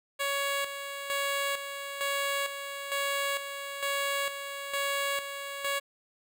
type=tone with tremolo; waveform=10% pulse; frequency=559 Hz; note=C#5; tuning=14 cents sharp; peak=-20 dBFS; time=0.19-5.8 s; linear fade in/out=20 ms; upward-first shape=square; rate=1.1 Hz; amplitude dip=60%; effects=none